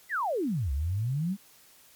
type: exponential two-way sweep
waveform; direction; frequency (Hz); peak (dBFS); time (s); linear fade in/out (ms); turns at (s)
sine; down then up; 2093 to 65 to 207.1; -26; 0.09-1.37; 50; 0.72
effects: white hiss -57 dBFS RMS until 1.95 s + MP3 96 kbps